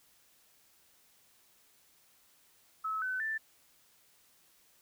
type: tone with pitch steps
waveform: sine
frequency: 1295 / 1513.6 / 1769 Hz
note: E6 / F#6 / A6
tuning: -31 / +39 / +9 cents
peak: -32 dBFS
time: 2.84-3.38 s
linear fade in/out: 10 ms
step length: 180 ms
effects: white hiss -66 dBFS RMS until 4.81 s